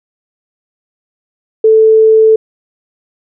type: tone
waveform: sine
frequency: 440 Hz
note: A4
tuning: in tune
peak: -3 dBFS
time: 1.64-2.36 s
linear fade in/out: 5 ms
effects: none